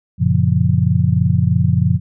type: chord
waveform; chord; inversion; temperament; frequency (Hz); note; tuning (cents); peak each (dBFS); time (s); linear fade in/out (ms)
sine; Gb major seventh; none; just; 92.5 / 115.62 / 138.75 / 173.43; Gb2 / Bb2 / Db3 / F3; 0 / -14 / +2 / -12; -17; 0.18-2; 50
effects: none